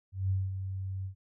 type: tone with ADSR envelope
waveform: sine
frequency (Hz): 95.4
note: G2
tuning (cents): -47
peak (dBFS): -25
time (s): 0.12-1.15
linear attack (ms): 180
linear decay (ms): 210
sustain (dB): -8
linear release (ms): 99
effects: none